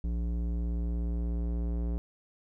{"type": "tone with low-pass filter sweep", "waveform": "square", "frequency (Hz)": 58.27, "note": "A#1", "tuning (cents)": 0, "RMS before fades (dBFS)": -31, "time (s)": [0.04, 1.98], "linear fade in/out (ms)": 0, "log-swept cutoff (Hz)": [260, 450], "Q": 0.78, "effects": ["12-bit"]}